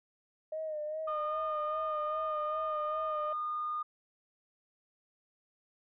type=tone with vibrato; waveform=sine; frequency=617 Hz; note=D#5; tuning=15 cents flat; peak=-34 dBFS; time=0.52-3.33 s; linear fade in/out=5 ms; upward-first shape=sine; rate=2.5 Hz; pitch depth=49 cents each way
type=tone; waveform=sine; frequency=1221 Hz; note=D#6; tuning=33 cents flat; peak=-32 dBFS; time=1.07-3.83 s; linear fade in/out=10 ms
effects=tanh soft clip ceiling -26 dBFS